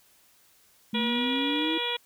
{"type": "exponential sweep", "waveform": "sine", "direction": "up", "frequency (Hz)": [216.1, 329.6], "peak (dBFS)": -27, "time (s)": [0.93, 1.78], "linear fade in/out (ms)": 5}
{"type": "harmonic tone", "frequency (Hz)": 480.5, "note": "B4", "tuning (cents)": -48, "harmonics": [1, 2, 3, 4, 5, 6, 7, 8], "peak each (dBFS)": [-35, -35, -41, -39, -35, -39, -30, -41], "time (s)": [0.94, 1.97], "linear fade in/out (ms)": 10}
{"type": "click train", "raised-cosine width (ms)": 0.3, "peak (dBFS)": -31, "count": 26, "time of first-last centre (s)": [1.01, 1.735], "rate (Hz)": 34.5}
{"effects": ["white hiss -61 dBFS RMS until 2.05 s"]}